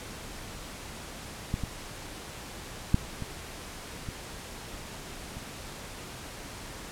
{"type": "clicks", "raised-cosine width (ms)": 5, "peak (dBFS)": [-15, -19, -8, -22, -23, -27], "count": 6, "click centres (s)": [1.541, 1.637, 2.944, 3.223, 4.088, 5.37], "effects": ["pink hiss -42 dBFS RMS until 6.91 s", "low-pass 11000 Hz 12 dB/octave"]}